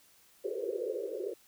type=band-pass noise; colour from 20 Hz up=pink; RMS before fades=-36 dBFS; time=0.44-1.34 s; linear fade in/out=10 ms; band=360 to 550 Hz; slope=96 dB/octave; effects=white hiss -63 dBFS RMS until 1.47 s